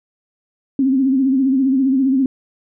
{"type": "tone with vibrato", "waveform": "sine", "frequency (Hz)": 266.1, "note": "C4", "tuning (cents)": 29, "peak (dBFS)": -12, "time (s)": [0.79, 2.26], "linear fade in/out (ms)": 2, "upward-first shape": "sine", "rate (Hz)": 15, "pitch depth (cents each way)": 71, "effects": []}